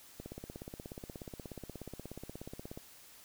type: click train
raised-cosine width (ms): 2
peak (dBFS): -30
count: 44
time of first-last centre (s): 0.2-2.775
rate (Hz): 16.7
effects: white hiss -57 dBFS RMS until 3.24 s